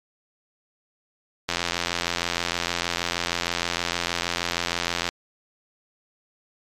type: click train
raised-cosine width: 0.2 ms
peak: -6 dBFS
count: 312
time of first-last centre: 1.49-5.09 s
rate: 86.4 Hz
effects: MP3 96 kbps